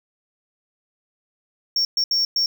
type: tone bursts at uneven times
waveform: triangle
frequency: 5490 Hz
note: F8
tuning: 31 cents flat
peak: -16 dBFS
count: 4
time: 1.76-1.85 / 1.97-2.04 / 2.11-2.25 / 2.36-2.46 s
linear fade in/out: 2 ms
effects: 9-bit